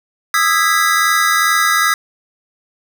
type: chord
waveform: square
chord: E major seventh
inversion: third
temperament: just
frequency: 1236.1 / 1318.5 / 1648.1 / 1977.8 Hz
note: D#6 / E6 / G#6 / B6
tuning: -12 / 0 / -14 / +2 cents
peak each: -18 dBFS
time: 0.34-1.94 s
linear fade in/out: 2 ms
effects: none